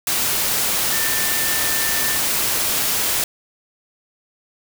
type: tone in noise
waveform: sine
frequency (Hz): 1787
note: A6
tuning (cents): +26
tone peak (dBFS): -27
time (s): 0.92-2.18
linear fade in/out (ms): 2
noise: white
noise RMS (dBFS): -20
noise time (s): 0.07-3.24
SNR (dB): -10
effects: none